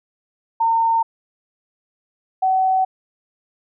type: tone pair in turn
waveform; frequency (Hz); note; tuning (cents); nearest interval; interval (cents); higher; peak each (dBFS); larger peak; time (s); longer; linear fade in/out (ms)
sine; 911 / 755.7; A#5 / F#5; -40 / +36; minor third; 324; first; -14; neither; 0.6-1.03 / 2.42-2.85; neither; 10
effects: none